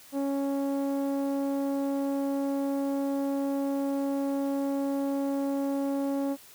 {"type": "tone with low-pass filter", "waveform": "sawtooth", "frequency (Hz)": 277.2, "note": "C#4", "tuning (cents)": 0, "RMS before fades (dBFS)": -29, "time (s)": [0.12, 6.37], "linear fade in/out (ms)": 50, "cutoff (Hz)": 650, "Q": 1, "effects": ["white hiss -52 dBFS RMS until 6.54 s"]}